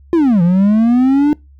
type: linear two-way sweep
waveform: triangle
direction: down then up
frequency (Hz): 352.9 to 167.5 to 300.8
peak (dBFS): -6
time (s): 0.13-1.33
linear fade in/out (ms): 0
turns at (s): 0.42
effects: noise-tail reverb RT60 0.2 s tail -24 dB re dry + added 69 Hz sine -40 dBFS peak until 1.59 s